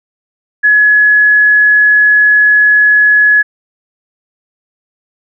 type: tone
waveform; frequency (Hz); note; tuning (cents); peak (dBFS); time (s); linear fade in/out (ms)
sine; 1693; G#6; +33; -4; 0.63-3.43; 20
effects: none